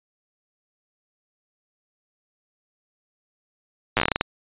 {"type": "slowing click train", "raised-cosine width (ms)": 0.3, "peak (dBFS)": -3, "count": 11, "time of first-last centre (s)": [3.97, 4.211], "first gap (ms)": 8, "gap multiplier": 1.23, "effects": ["resampled to 8000 Hz"]}